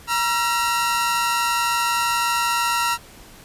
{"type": "tone pair together", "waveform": "sawtooth", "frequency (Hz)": [948, 1356.3], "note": ["A#5", "E6"], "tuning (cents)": [29, 49], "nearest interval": "tritone", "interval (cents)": 620, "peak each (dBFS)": -18, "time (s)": [0.07, 2.98], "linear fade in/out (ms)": 50, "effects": ["pink hiss -45 dBFS RMS until 3.44 s", "resampled to 32000 Hz"]}